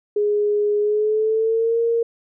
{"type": "tone with pitch glide", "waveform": "sine", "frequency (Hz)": [415.3, 463.5], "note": ["G#4", "A#4"], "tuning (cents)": [0, -10], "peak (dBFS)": -16, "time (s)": [0.16, 2.03], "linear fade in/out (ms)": 5, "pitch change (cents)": 190, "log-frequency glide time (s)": [0.8, 1.8], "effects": []}